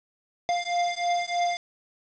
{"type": "beating tone pair", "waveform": "square", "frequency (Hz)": [698.5, 701.7], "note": ["F5", "F5"], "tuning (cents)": [0, 8], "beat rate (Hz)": 3.2, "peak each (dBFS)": [-28, -28], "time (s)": [0.49, 1.57], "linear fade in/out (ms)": 0, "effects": ["resampled to 16000 Hz", "8-bit"]}